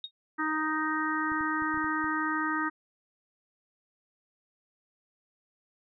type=tone with exponential decay; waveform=sine; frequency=3729 Hz; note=A#7; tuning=in tune; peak=-31 dBFS; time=0.04-0.11 s; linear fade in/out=2 ms; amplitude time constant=15 ms
type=harmonic tone; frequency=311.1 Hz; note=D#4; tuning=in tune; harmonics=1 / 3 / 4 / 5 / 6; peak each=-32 / -36 / -32 / -34 / -35 dBFS; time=0.38-2.7 s; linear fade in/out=20 ms
type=clicks; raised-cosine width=5 ms; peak=-36 dBFS; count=7; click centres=1.319 / 1.409 / 1.622 / 1.743 / 1.774 / 1.844 / 2.043 s
effects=none